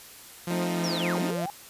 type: tone with vibrato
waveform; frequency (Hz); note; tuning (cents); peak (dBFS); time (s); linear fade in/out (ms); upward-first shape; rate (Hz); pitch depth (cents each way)
sawtooth; 173.5; F3; -11; -25; 0.47-1.46; 5; sine; 1.7; 29
type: chord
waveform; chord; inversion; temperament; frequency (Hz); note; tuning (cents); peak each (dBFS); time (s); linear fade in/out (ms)
20% pulse; F dominant seventh; none; equal with one note detuned; 175.12 / 220 / 261.6 / 311.1; F3 / A3 / C4 / Eb4; +5 / 0 / 0 / 0; -32 / -32 / -32 / -29; 0.5-1.31; 5
type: linear two-way sweep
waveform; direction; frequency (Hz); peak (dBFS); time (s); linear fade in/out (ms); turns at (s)
sine; down then up; 5830 to 174.61 to 839; -31; 0.84-1.5; 0; 1.2
effects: white hiss -47 dBFS RMS until 1.69 s + resampled to 32000 Hz